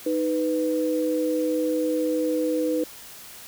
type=tone pair together; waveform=sine; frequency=311.1 / 496.3 Hz; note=D#4 / B4; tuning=0 / +8 cents; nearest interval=minor sixth; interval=808 cents; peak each=-24 / -24 dBFS; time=0.06-2.84 s; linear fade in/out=5 ms; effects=white hiss -43 dBFS RMS until 3.47 s